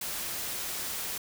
white noise, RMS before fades -35 dBFS, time 0.01-1.18 s, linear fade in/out 5 ms, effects none

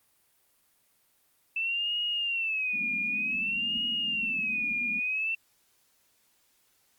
sine tone with vibrato, 2637 Hz, E7, in tune, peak -27 dBFS, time 1.56-5.35 s, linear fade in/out 5 ms, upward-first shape sine, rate 0.54 Hz, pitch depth 150 cents each way
white band-pass noise, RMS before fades -44 dBFS, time 2.73-5 s, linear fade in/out 10 ms, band 190 to 250 Hz, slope 48 dB/octave
effects white hiss -68 dBFS RMS until 6.98 s + Opus 32 kbps

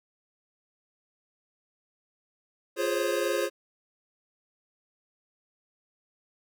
square chord, Db major seventh, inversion first, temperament equal with one note detuned, 349.2 / 415.3 / 523.3 / 547 Hz, F4 / Ab4 / C5 / Db5, 0 / 0 / 0 / -23 cents, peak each -32 dBFS, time 2.76-3.5 s, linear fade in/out 50 ms, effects none

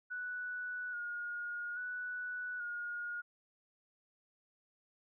sine tone with vibrato, 1456 Hz, F#6, 28 cents flat, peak -38 dBFS, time 0.1-3.22 s, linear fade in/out 20 ms, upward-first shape square, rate 0.6 Hz, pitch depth 28 cents each way, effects none

